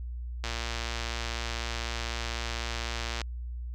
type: click train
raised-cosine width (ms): 0.2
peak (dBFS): -16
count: 323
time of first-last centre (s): 0.44-3.216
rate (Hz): 116
effects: added 60 Hz sine -34 dBFS peak until 3.74 s